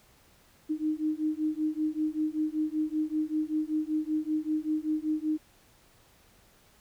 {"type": "beating tone pair", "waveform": "sine", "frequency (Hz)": [306.5, 311.7], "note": ["D#4", "D#4"], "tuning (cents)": [-26, 3], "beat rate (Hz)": 5.2, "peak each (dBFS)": -30, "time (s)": [0.69, 5.38], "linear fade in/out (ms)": 20, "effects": ["pink hiss -61 dBFS RMS until 6.8 s"]}